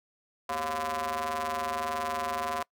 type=ring-modulated tone; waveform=sawtooth; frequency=154.4 Hz; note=D#3; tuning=13 cents flat; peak=-23 dBFS; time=0.49-2.63 s; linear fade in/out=5 ms; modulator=860 Hz; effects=noise-tail reverb RT60 0.1 s tail -24 dB re dry + high-pass 100 Hz 12 dB/octave